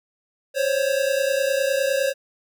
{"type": "tone pair together", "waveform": "square", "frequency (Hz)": [529.2, 559], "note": ["C5", "C#5"], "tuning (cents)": [20, 14], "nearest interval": "minor second", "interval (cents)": 94, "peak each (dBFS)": -23, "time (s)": [0.54, 2.14], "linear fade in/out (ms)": 50, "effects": []}